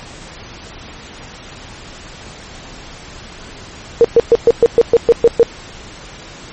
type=tone bursts; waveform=sine; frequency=467.6 Hz; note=A#4; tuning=5 cents sharp; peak=-3 dBFS; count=10; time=4.01-5.43 s; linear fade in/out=0 ms; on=34 ms; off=120 ms; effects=pink hiss -34 dBFS RMS until 6.52 s + MP3 32 kbps